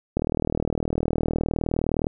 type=click train; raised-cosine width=2 ms; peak=-10 dBFS; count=76; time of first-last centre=0.17-2.069 s; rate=39.5 Hz; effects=none